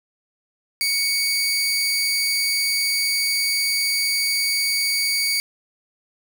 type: tone pair together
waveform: sawtooth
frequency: 2227 / 4719 Hz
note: C#7 / D8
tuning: +7 / +7 cents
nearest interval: octave + minor second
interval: 1300 cents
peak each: -19 dBFS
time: 0.81-5.4 s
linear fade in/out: 0 ms
effects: 7-bit